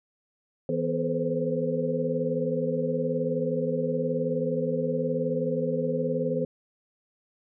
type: tone cluster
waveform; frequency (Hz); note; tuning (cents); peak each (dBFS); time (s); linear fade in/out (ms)
sine; 162.1 / 247.3 / 431.8 / 505 / 524; E3 / B3 / A4 / B4 / C5; -29 / +3 / -33 / +39 / +2; -31; 0.69-6.45; 2
effects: none